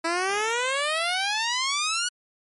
10% pulse exponential sweep, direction up, 324.7 to 1480 Hz, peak -15 dBFS, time 0.04-2.09 s, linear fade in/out 10 ms, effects low-pass 10000 Hz 12 dB/octave + MP3 48 kbps

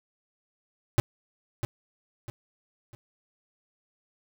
square tone with echo, 116.8 Hz, A#2, 4 cents sharp, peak -18 dBFS, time 0.98-1 s, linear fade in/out 0 ms, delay 650 ms, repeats 3, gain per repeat -9 dB, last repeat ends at 2.95 s, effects none

